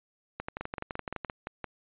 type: two click trains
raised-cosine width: 0.5 ms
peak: -19 / -20 dBFS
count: 11 / 7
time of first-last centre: 0.4-1.247 / 0.61-1.643 s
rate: 11.8 / 5.81 Hz
effects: resampled to 8000 Hz